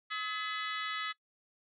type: harmonic tone with a mistuned harmonic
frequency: 426.2 Hz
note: G#4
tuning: 45 cents sharp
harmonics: 3 / 4 / 5 / 6 / 7 / 8 / 9 / 10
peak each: -38 / -42 / -40 / -50 / -47 / -44 / -51 / -54 dBFS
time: 0.1-1.13 s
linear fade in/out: 20 ms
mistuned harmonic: 5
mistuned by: -92 cents
effects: noise-tail reverb RT60 0.1 s tail -22 dB re dry